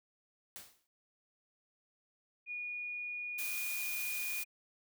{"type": "noise with exponential decay", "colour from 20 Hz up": "white", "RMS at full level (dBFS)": -45, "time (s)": [0.56, 0.87], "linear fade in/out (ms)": 0, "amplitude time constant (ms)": 66}
{"type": "tone", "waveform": "sine", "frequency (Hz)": 2448, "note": "D#7", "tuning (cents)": -29, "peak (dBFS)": -38, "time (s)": [2.46, 4.45], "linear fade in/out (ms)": 50}
{"type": "noise", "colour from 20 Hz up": "blue", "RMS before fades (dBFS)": -40, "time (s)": [3.38, 4.44], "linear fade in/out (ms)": 10}
{"effects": []}